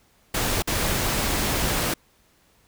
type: noise with dropouts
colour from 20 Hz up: pink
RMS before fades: -24 dBFS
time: 0.34-1.94 s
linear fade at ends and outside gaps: 5 ms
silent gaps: 0.623-0.673 s
effects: pink hiss -61 dBFS RMS until 2.67 s